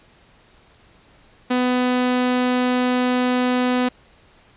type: tone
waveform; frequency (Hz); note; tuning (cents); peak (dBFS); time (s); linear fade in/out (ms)
sawtooth; 250; B3; +21; -13; 1.5-3.89; 10
effects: pink hiss -53 dBFS RMS until 4.56 s + resampled to 8000 Hz